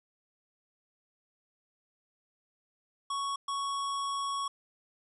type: tone bursts at uneven times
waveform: square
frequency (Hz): 1112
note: C#6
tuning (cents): +5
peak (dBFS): -32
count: 2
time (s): 3.1-3.36 / 3.48-4.48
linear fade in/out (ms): 5
effects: resampled to 24000 Hz + 12-bit